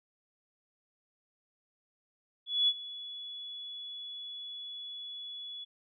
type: tone with ADSR envelope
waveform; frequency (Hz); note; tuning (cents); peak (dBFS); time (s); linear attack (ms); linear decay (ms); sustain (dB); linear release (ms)
sine; 3404; G#7; +42; -22; 2.46-5.65; 220; 49; -18; 17
effects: none